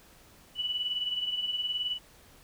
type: beating tone pair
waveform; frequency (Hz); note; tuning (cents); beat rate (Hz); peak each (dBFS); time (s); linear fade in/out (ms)
sine; 2943 / 2962; F#7 / F#7; -10 / +1; 19; -37 / -30; 0.55-1.99; 50
effects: pink hiss -57 dBFS RMS until 2.43 s